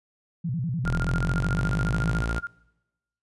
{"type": "tone with vibrato", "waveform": "sine", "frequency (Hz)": 145.3, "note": "D3", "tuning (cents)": -18, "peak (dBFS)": -25, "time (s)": [0.44, 2.22], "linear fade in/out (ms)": 10, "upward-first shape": "square", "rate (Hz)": 10, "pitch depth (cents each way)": 270}
{"type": "linear sweep", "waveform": "sawtooth", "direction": "up", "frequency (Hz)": [40.47, 57.7], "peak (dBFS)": -22, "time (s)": [0.84, 2.4], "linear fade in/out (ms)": 20}
{"type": "tone with tremolo", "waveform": "sine", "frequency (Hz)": 1407, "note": "F6", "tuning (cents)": 12, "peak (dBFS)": -27, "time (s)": [0.86, 2.47], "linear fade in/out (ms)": 0, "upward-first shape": "sine", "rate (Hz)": 14, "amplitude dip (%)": 100}
{"effects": ["noise-tail reverb RT60 1.0 s tail -24 dB re dry", "resampled to 24000 Hz"]}